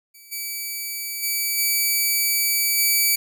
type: tone with level steps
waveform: 5% pulse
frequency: 2300 Hz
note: D7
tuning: 37 cents flat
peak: -35 / -18 / -12 / -9 / -7 dBFS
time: 0.14-3.16 s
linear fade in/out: 10 ms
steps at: 0.31 / 1.22 / 1.57 / 2.77 s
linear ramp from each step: 20 ms
effects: none